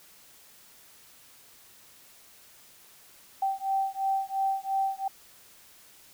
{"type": "beating tone pair", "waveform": "sine", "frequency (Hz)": [776, 778.9], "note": ["G5", "G5"], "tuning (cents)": [-18, -11], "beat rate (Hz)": 2.9, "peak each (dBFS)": [-29, -29], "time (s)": [3.42, 5.08], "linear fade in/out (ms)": 5, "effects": ["white hiss -55 dBFS RMS until 6.13 s"]}